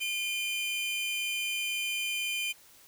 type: tone pair together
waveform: 45% pulse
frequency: 2418 / 3080 Hz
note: D7 / G7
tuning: +50 / -31 cents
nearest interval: major third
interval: 419 cents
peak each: -32 / -34 dBFS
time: 0-2.53 s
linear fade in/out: 20 ms
effects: white hiss -57 dBFS RMS until 2.87 s